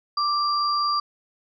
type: tone pair together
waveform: sine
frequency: 1174 / 4749 Hz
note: D6 / D8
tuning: -1 / +18 cents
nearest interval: 2 octaves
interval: 2419 cents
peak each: -21 / -27 dBFS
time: 0.17-1 s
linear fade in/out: 5 ms
effects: none